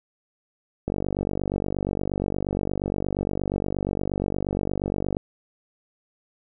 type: click train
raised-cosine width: 2 ms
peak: -12 dBFS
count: 209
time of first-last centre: 0.88-5.169 s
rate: 48.5 Hz
effects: none